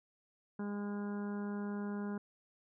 harmonic tone, 204.3 Hz, G#3, 28 cents flat, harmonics 1 / 2 / 3 / 4 / 5 / 6 / 7 / 8, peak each -37 / -45 / -55 / -53 / -53 / -61 / -53 / -59 dBFS, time 0.59-2.18 s, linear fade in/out 5 ms, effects none

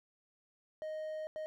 triangle tone bursts at uneven times, 622.3 Hz, D#5, in tune, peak -36 dBFS, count 2, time 0.82-1.27 / 1.36-1.46 s, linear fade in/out 0 ms, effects none

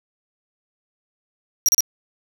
40% pulse tone bursts, 5710 Hz, F8, 37 cents sharp, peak -12 dBFS, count 3, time 1.66-1.806 s, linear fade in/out 0 ms, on 26 ms, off 34 ms, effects none

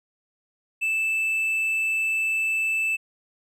triangle tone, 2637 Hz, E7, in tune, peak -20 dBFS, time 0.81-2.97 s, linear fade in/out 20 ms, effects none

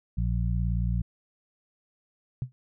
harmonic tone, 58.27 Hz, A#1, in tune, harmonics 1 / 2 / 3, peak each -26 / -29 / -32 dBFS, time 0.17-1.02 s, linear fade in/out 10 ms
sine tone with exponential decay, 126.6 Hz, B2, 43 cents sharp, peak -23 dBFS, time 2.42-2.52 s, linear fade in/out 0 ms, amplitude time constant 21 ms
effects none

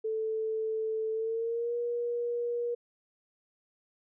sine tone with pitch glide, 440 to 477.1 Hz, A4 to A#4, 0 to +40 cents, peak -29 dBFS, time 0.04-2.75 s, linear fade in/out 10 ms, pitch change +140 cents, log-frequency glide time 1.12-1.75 s, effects none

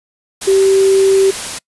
sine tone in noise, 387.2 Hz, G4, 21 cents flat, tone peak -7 dBFS, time 0.47-1.31 s, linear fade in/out 10 ms, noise white, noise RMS -23 dBFS, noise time 0.41-1.59 s, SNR +13 dB, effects noise-tail reverb RT60 0.1 s tail -26 dB re dry + resampled to 24000 Hz

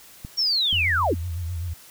clicks, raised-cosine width 5 ms, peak -22 dBFS, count 2, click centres 0.249 / 0.729 s
sine linear sweep, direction down, 5620 to 164.3 Hz, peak -19 dBFS, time 0.37-1.15 s, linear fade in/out 20 ms
sine tone with vibrato, 85.7 Hz, F2, 32 cents flat, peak -26 dBFS, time 0.73-1.74 s, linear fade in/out 10 ms, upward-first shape sine, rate 7.9 Hz, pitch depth 96 cents each way
effects white hiss -48 dBFS RMS until 1.9 s

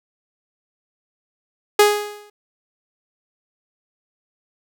sawtooth tone with exponential decay, 415.3 Hz, G#4, in tune, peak -4 dBFS, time 1.79-2.3 s, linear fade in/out 5 ms, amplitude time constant 110 ms, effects none

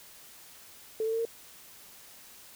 sine tone with pitch steps, 440 / 446.4 / 452.9 / 459.5 Hz, A4 / A4 / A#4 / A#4, 0 / +25 / -50 / -25 cents, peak -27 dBFS, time 1-1.252 s, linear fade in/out 2 ms, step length 63 ms, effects white hiss -52 dBFS RMS until 2.55 s

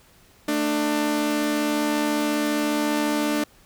sawtooth tone pair together, 222.8 / 297.4 Hz, A3 / D4, +22 / +22 cents, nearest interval perfect fourth, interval 500 cents, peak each -24 / -18 dBFS, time 0.48-3.44 s, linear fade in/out 5 ms, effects pink hiss -55 dBFS RMS until 3.65 s

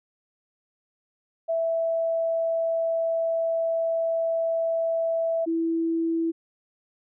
sine tone pair in turn, 659.3 / 329.6 Hz, E5 / E4, 0 / 0 cents, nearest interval octave, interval 1200 cents, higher first, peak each -22 dBFS, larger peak neither, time 1.48-5.46 / 5.46-6.32 s, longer first, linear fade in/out 20 ms, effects none

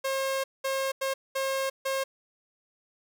sawtooth tone bursts at uneven times, 537 Hz, C5, 45 cents sharp, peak -23 dBFS, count 5, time 0.04-0.44 / 0.64-0.92 / 1.01-1.14 / 1.35-1.7 / 1.85-2.04 s, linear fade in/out 10 ms, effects none

